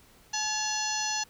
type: harmonic tone with a mistuned harmonic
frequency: 857 Hz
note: A5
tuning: 46 cents flat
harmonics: 1 / 2 / 3 / 4 / 5 / 6 / 7 / 8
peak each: -34 / -37 / -38 / -43 / -36 / -38 / -32 / -42 dBFS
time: 0.33-1.24 s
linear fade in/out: 10 ms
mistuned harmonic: 3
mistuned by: +130 cents
effects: pink hiss -58 dBFS RMS until 1.29 s